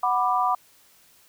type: chord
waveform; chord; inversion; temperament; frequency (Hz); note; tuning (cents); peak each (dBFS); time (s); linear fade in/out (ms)
sine; B minor; second; just; 740.8 / 987.8 / 1185.3; F#5 / B5 / D6; +2 / 0 / +16; -24; 0.03-0.55; 5
effects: white hiss -57 dBFS RMS until 1.28 s